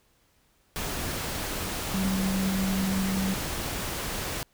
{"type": "tone in noise", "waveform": "sine", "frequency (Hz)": 191.3, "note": "G3", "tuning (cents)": -42, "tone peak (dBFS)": -25, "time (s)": [1.94, 3.34], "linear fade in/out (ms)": 0, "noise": "pink", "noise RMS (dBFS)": -32, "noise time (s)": [0.76, 4.43], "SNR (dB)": 4, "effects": ["pink hiss -66 dBFS RMS until 4.53 s"]}